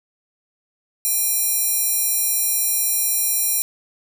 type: tone with high-pass filter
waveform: square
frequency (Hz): 808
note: G#5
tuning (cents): -48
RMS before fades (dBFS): -20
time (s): 1.05-3.62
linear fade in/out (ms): 0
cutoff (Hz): 9600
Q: 1
effects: none